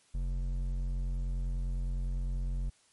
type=tone with hard clipping; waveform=triangle; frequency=44.85 Hz; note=F1; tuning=47 cents sharp; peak=-32 dBFS; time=0.14-2.7 s; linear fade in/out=10 ms; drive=12 dB; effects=white hiss -66 dBFS RMS until 2.92 s + MP3 48 kbps